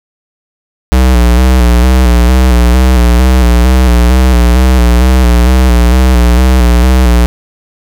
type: tone with vibrato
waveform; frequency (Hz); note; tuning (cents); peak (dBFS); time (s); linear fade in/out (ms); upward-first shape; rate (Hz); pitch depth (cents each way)
square; 61.74; B1; 0; -4; 0.92-7.26; 0; square; 2.2; 55
effects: none